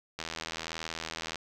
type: click train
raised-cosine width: 0.2 ms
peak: -18 dBFS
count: 96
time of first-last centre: 0.19-1.357 s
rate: 81.4 Hz
effects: none